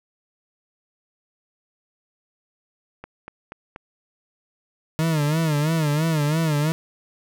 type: click train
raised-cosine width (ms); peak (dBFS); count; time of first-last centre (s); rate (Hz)
0.5; -21; 4; 3.04-3.761; 4.16
type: tone with vibrato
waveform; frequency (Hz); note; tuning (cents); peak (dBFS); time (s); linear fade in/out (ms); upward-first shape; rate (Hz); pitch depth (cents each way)
40% pulse; 154.7; D#3; -10; -18; 4.99-6.72; 0; sine; 3; 110
effects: none